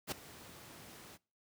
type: noise with ADSR envelope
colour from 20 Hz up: pink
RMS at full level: -35 dBFS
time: 0.07-1.18 s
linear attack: 47 ms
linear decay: 8 ms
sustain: -18 dB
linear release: 34 ms
effects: noise-tail reverb RT60 0.4 s tail -25 dB re dry + high-pass 100 Hz 12 dB/octave